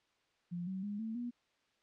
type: tone with pitch steps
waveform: sine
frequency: 174.61 / 189.32 / 205.3 / 222.6 / 241.3 Hz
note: F3 / F#3 / G#3 / A3 / B3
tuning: 0 / +40 / -20 / +20 / -40 cents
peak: -37 dBFS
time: 0.51-1.31 s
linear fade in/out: 20 ms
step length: 160 ms
effects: white hiss -75 dBFS RMS until 1.82 s + low-pass 4000 Hz 12 dB/octave